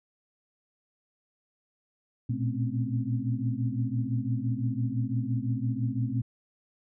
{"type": "tone cluster", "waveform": "sine", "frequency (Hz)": [115.8, 121.7, 215.6, 257.3, 272.5], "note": ["A#2", "B2", "A3", "C4", "C#4"], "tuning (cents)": [-11, -25, -35, -29, -29], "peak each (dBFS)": [-31, -30, -37, -34, -39], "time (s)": [2.29, 6.22], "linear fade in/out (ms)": 10, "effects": []}